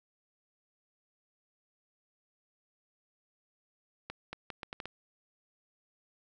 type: accelerating click train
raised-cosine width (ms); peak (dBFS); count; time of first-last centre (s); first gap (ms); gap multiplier
0.3; -23; 7; 4.1-4.856; 230; 0.75
effects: none